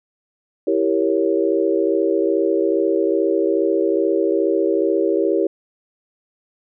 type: chord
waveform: sine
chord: E diminished seventh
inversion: none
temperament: equal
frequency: 329.6 / 392 / 466.2 / 554.4 Hz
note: E4 / G4 / Bb4 / Db5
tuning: 0 / 0 / 0 / 0 cents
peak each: -20 / -19 / -22 / -23 dBFS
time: 0.67-5.47 s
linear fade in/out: 5 ms
effects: none